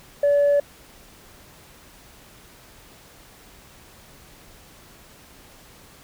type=tone; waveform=sine; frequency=574 Hz; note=D5; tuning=40 cents flat; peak=-13 dBFS; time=0.23-0.6 s; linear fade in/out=5 ms; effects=tanh soft clip ceiling -13 dBFS + pink hiss -49 dBFS RMS until 6.03 s